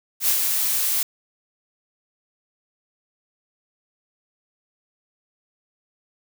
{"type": "noise with ADSR envelope", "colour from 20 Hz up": "blue", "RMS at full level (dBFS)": -18, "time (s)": [0.2, 1.03], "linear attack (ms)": 80, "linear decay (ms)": 94, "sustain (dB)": -4, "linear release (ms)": 4, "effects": []}